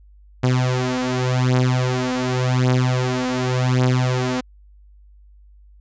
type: beating tone pair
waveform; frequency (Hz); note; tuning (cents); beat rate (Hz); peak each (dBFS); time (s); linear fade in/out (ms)
sawtooth; 126.4 / 127.28; B2 / C3; +41 / -47; 0.88; -16; 0.43-4.41; 10
effects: added 50 Hz sine -45 dBFS peak until 5.8 s + resampled to 16000 Hz